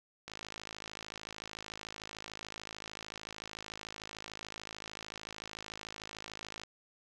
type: click train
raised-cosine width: 0.2 ms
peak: -25 dBFS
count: 341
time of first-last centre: 0.28-6.635 s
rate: 53.5 Hz
effects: none

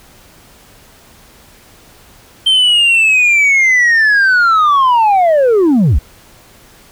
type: linear sweep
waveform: sine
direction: down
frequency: 3136 to 43.65 Hz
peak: -4 dBFS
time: 2.46-5.99 s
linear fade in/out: 10 ms
effects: tanh soft clip ceiling -6 dBFS + pink hiss -43 dBFS RMS until 6.91 s

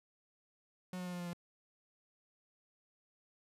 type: tone with pitch steps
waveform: 45% pulse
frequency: 182.5 / 180.61 / 178.74 / 176.9 / 175.07 / 173.25 Hz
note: F#3 / F#3 / F3 / F3 / F3 / F3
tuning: -24 / -42 / +40 / +23 / +5 / -14 cents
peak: -40 dBFS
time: 0.93-1.332 s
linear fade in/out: 2 ms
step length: 67 ms
effects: resampled to 32000 Hz + 13-bit

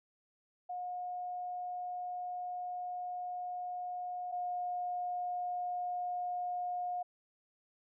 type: tone pair in turn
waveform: sine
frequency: 720 / 716.6 Hz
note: F#5 / F5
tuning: -47 / +44 cents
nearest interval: unison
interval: 9 cents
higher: first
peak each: -37 / -34 dBFS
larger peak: second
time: 0.69-4.32 / 4.32-7.03 s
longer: first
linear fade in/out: 10 ms
effects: none

